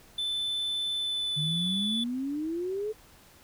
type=tone with pitch glide; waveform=triangle; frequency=3520 to 3466 Hz; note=A7 to A7; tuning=0 to -27 cents; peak=-27 dBFS; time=0.18-2.04 s; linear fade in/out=5 ms; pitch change=-27 cents; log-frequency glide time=0.97-1.68 s
type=exponential sweep; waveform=sine; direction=up; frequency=146.6 to 440 Hz; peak=-29 dBFS; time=1.36-2.93 s; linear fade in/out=20 ms
effects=pink hiss -56 dBFS RMS until 3.43 s